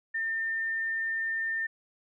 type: tone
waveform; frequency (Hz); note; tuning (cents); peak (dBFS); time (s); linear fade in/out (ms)
sine; 1805; A6; +44; -28; 0.14-1.67; 10
effects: none